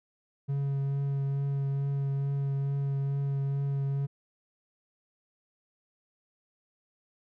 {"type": "tone with vibrato", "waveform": "triangle", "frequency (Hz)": 138.9, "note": "C#3", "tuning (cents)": 4, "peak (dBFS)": -25, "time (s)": [0.48, 4.07], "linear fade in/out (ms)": 20, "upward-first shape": "triangle", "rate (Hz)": 2.3, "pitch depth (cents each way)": 15, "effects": []}